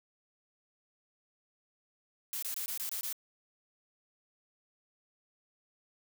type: noise bursts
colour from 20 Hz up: blue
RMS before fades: -37 dBFS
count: 7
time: 2.33-3.127 s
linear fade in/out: 0 ms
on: 95 ms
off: 22 ms
effects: none